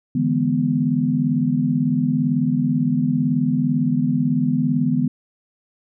sine chord, E dominant seventh, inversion third, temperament equal, 146.83 / 164.81 / 207.7 / 246.9 Hz, D3 / E3 / G#3 / B3, 0 / 0 / 0 / 0 cents, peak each -23 / -23 / -25 / -19 dBFS, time 0.15-5.08 s, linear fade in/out 5 ms, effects none

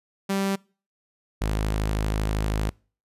sawtooth tone pair in turn, 195.6 / 52.71 Hz, G3 / G#1, -4 / +26 cents, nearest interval octave + major seventh, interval 2270 cents, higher first, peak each -19 dBFS, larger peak neither, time 0.29-0.56 / 1.41-2.7 s, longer second, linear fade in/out 10 ms, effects noise-tail reverb RT60 0.4 s tail -26 dB re dry + resampled to 32000 Hz

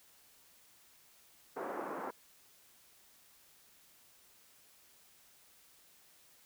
pink band-pass noise, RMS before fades -41 dBFS, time 1.56-2.11 s, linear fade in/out 10 ms, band 290 to 1400 Hz, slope 24 dB/octave, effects white hiss -64 dBFS RMS until 6.45 s

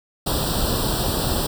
pink noise with comb filter, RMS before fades -22 dBFS, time 0.26-1.47 s, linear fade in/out 10 ms, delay 0.23 ms, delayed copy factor +0.95, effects none

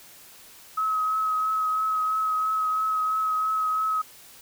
sine tone with vibrato, 1278 Hz, D#6, 46 cents sharp, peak -22 dBFS, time 0.77-4.02 s, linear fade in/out 10 ms, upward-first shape triangle, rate 3 Hz, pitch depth 20 cents each way, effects white hiss -49 dBFS RMS until 4.41 s

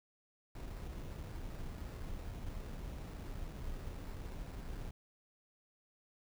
brown noise with sample-and-hold, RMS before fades -44 dBFS, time 0.55-4.91 s, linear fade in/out 5 ms, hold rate 3150 Hz, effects none

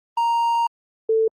triangle / sine tone pair in turn, 932.3 / 444.2 Hz, A#5 / A4, 0 / +16 cents, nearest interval octave + minor second, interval 1284 cents, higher first, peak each -15 dBFS, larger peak neither, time 0.17-0.67 / 1.09-1.28 s, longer first, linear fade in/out 5 ms, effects Opus 24 kbps

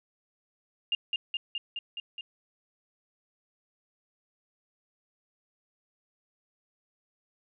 sine tone with echo, 2813 Hz, F7, 12 cents sharp, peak -24 dBFS, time 0.92-0.95 s, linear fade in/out 2 ms, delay 210 ms, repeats 6, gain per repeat -2 dB, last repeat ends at 2.21 s, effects none

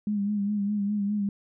sine tone with vibrato, 204.7 Hz, G#3, 25 cents flat, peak -24 dBFS, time 0.07-1.29 s, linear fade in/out 2 ms, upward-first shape sine, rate 4.9 Hz, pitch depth 48 cents each way, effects none

